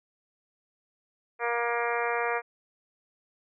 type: harmonic tone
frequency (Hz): 236.4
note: A#3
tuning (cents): +24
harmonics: 2 / 3 / 4 / 5 / 6 / 7 / 8 / 9 / 10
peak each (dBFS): -31 / -33 / -34 / -35 / -36 / -36 / -37 / -38 / -38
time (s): 1.39-2.42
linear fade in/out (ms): 50
effects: none